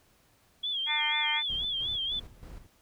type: tone with vibrato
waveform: sine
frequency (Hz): 3325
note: G#7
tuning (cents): +1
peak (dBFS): -29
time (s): 0.63-2.2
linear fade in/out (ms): 10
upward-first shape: sine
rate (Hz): 4.1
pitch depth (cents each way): 100
type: harmonic tone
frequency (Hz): 300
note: D4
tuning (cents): +37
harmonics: 3 / 4 / 5 / 6 / 7 / 8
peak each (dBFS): -34 / -43 / -42 / -37 / -31 / -35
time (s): 0.86-1.43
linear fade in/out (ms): 50
type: noise with tremolo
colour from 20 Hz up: brown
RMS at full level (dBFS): -44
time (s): 1.49-2.67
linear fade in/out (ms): 5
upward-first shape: square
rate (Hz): 3.2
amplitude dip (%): 65
effects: pink hiss -65 dBFS RMS until 2.81 s